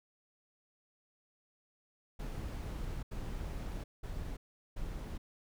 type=noise bursts at uneven times; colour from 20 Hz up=brown; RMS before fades=-40 dBFS; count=4; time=2.19-3.03 / 3.11-3.84 / 4.03-4.37 / 4.76-5.18 s; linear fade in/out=10 ms; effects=none